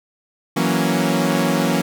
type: chord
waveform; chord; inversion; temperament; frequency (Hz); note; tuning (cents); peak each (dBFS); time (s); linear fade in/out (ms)
sawtooth; F# dominant seventh; third; equal; 164.81 / 185 / 233.1 / 277.2; E3 / F#3 / A#3 / C#4; 0 / 0 / 0 / 0; -18; 0.56-1.82; 10
effects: none